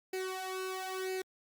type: tone with flanger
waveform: sawtooth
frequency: 375.6 Hz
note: F#4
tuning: 26 cents sharp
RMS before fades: -38 dBFS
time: 0.13-1.22 s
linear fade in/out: 5 ms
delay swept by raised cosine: 0.43 to 1.93 ms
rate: 1 Hz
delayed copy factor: +0.8
effects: Opus 48 kbps